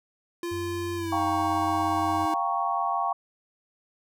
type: tone with pitch glide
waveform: square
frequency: 345.1 to 316.5 Hz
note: F4 to D#4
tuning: -21 to +30 cents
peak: -30 dBFS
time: 0.43-2.34 s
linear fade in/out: 2 ms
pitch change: -149 cents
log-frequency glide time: 0.96-1.21 s
type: tone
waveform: sine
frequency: 92.5 Hz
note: F#2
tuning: in tune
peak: -35 dBFS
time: 0.51-2.26 s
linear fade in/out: 10 ms
type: chord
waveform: sine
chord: G half-diminished seventh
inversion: third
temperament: equal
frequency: 698.5 / 784 / 932.3 / 1108.7 Hz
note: F5 / G5 / Bb5 / Db6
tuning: 0 / 0 / 0 / 0 cents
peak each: -30 / -29 / -32 / -28 dBFS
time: 1.12-3.13 s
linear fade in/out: 5 ms
effects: none